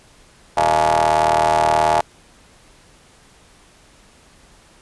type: ring-modulated tone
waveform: 30% pulse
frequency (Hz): 78.8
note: D#2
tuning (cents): +23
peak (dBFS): -8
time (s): 0.57-2.01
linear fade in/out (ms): 5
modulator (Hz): 769
effects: pink hiss -50 dBFS RMS until 4.81 s + resampled to 24000 Hz